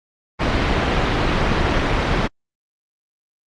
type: low-pass noise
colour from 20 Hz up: pink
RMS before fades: -18 dBFS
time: 0.39-2.28 s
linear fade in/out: 20 ms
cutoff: 3100 Hz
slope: 12 dB/octave
effects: low-pass 6000 Hz 12 dB/octave + Opus 24 kbps